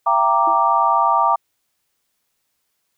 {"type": "chord", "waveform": "sine", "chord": "E half-diminished seventh", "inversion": "none", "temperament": "equal with one note detuned", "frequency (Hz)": [675.8, 784, 932.3, 1174.7], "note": ["E5", "G5", "Bb5", "D6"], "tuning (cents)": [43, 0, 0, 0], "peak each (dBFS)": [-22, -20, -17, -17], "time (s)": [0.06, 1.36], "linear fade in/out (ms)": 10}
{"type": "tone with exponential decay", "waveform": "sine", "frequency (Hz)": 330.8, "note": "E4", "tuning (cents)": 6, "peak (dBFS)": -26, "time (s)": [0.47, 0.63], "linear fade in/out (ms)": 5, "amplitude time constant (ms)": 33}
{"effects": ["white hiss -71 dBFS RMS until 2.97 s"]}